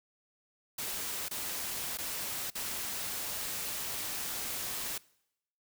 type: noise with dropouts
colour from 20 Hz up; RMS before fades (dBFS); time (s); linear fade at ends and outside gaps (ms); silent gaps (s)
white; -37; 0.78-4.98; 5; 1.285-1.31 / 1.974-1.984 / 2.503-2.552
effects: noise-tail reverb RT60 0.8 s tail -23 dB re dry